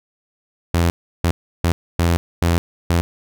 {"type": "tone bursts at uneven times", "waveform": "sawtooth", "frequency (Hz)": 85.2, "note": "F2", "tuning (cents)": -42, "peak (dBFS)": -10, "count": 6, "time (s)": [[0.74, 0.9], [1.24, 1.31], [1.64, 1.72], [1.99, 2.17], [2.42, 2.58], [2.9, 3.01]], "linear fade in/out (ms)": 0, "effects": []}